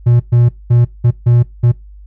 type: tone bursts at uneven times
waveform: triangle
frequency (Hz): 120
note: B2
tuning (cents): -49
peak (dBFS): -4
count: 6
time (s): 0.06-0.2 / 0.32-0.49 / 0.7-0.85 / 1.04-1.11 / 1.26-1.43 / 1.63-1.72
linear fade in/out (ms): 10
effects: noise-tail reverb RT60 0.2 s tail -21 dB re dry + added 50 Hz sine -33 dBFS peak until 2.06 s